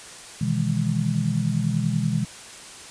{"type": "chord", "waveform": "sine", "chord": "E major seventh", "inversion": "second", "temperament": "just", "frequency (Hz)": [123.61, 154.51, 164.81, 206], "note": ["B2", "D#3", "E3", "G#3"], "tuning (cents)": [2, -12, 0, -14], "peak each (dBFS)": -26, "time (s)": [0.41, 2.25], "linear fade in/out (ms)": 5, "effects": ["white hiss -41 dBFS RMS until 2.9 s", "resampled to 22050 Hz"]}